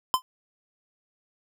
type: tone with exponential decay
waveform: square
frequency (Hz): 1028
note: C6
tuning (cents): -31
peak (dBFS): -15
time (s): 0.14-0.22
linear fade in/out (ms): 0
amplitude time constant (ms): 16
effects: none